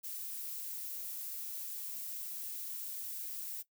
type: noise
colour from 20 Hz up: violet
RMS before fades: -42 dBFS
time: 0.03-3.63 s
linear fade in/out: 20 ms
effects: noise-tail reverb RT60 0.1 s tail -17 dB re dry